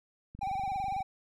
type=click train; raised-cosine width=5 ms; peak=-34 dBFS; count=17; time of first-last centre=0.35-1.006 s; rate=24.4 Hz
type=tone with vibrato; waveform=triangle; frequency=781 Hz; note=G5; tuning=7 cents flat; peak=-29 dBFS; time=0.41-1.03 s; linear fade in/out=10 ms; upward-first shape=sine; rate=18 Hz; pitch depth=67 cents each way
effects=none